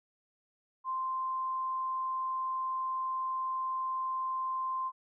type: tone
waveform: sine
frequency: 1044 Hz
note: C6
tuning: 4 cents flat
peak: -31 dBFS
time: 0.84-4.92 s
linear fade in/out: 50 ms
effects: none